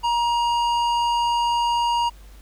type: tone with low-pass filter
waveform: square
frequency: 946 Hz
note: A#5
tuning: 25 cents sharp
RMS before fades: -21 dBFS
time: 0.03-2.1 s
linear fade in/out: 20 ms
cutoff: 5200 Hz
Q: 0.62
effects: added 50 Hz sine -42 dBFS peak until 2.41 s + pink hiss -53 dBFS RMS until 2.41 s